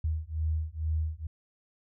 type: beating tone pair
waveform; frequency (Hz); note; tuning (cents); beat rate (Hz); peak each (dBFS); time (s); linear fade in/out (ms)
sine; 77.78 / 79.98; D#2 / D#2; 0 / +48; 2.2; -31; 0.04-1.27; 5
effects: none